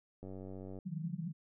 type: click train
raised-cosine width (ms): 2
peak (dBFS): -34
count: 54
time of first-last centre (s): 0.23-0.788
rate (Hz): 95
type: band-pass noise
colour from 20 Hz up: white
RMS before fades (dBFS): -40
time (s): 0.85-1.33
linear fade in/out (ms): 20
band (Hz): 150 to 190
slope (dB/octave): 96
effects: none